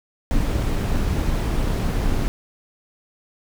brown noise with amplitude modulation, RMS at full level -19 dBFS, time 0.31-2.28 s, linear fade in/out 0 ms, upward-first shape sine, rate 262 Hz, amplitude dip 40%, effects none

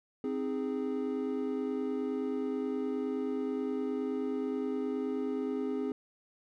triangle chord, Ab major, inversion first, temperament equal with one note detuned, 261.6 / 311.1 / 413.2 Hz, C4 / Eb4 / Ab4, 0 / 0 / -9 cents, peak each -32 / -37 / -33 dBFS, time 0.24-5.92 s, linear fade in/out 2 ms, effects none

